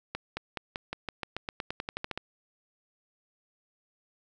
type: accelerating click train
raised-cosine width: 0.3 ms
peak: -17 dBFS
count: 17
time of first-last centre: 0.15-2.176 s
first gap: 220 ms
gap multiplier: 0.92
effects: none